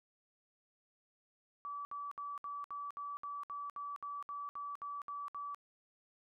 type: tone bursts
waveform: sine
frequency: 1151 Hz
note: D6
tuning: 35 cents flat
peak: -40 dBFS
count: 15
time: 1.65-5.546 s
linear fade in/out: 0 ms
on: 200 ms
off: 64 ms
effects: none